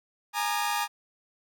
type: chord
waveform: sawtooth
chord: Ab suspended second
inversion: none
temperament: equal with one note detuned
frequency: 830.6 / 932.3 / 1214 Hz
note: Ab5 / Bb5 / Eb6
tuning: 0 / 0 / -43 cents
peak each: -26 / -27 / -29 dBFS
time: 0.33-0.88 s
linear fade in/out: 50 ms
effects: none